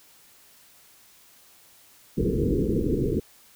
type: low-pass noise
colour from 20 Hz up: white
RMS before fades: -24 dBFS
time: 2.17-3.2 s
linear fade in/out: 10 ms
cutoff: 470 Hz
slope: 96 dB/octave
effects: white hiss -55 dBFS RMS until 3.55 s